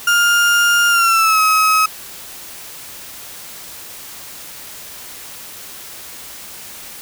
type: tone with pitch glide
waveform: 35% pulse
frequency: 1408 to 1276.3 Hz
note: F6 to D#6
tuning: +14 to +44 cents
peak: -9 dBFS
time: 0.07-1.86 s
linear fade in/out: 5 ms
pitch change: -170 cents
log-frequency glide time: 0.89-1.4 s
effects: white hiss -34 dBFS RMS until 7.01 s